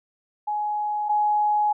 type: tone pair in turn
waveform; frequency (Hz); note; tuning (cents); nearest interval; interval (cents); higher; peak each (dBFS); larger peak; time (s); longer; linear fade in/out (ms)
sine; 839 / 839; G#5 / G#5; +17 / +17; unison; 0; neither; -23 / -18; second; 0.47-1.09 / 1.09-1.73; second; 10
effects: none